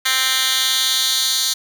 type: tone with high-pass filter sweep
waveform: 10% pulse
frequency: 261.6 Hz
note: C4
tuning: in tune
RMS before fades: -18 dBFS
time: 0.05-1.54 s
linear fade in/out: 10 ms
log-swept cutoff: 2400 to 4500 Hz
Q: 1.9
effects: none